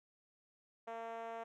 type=tone with band-pass filter; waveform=5% pulse; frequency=228.4 Hz; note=A#3; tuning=35 cents flat; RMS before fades=-45 dBFS; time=0.87-1.44 s; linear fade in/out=10 ms; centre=630 Hz; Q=2.4; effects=none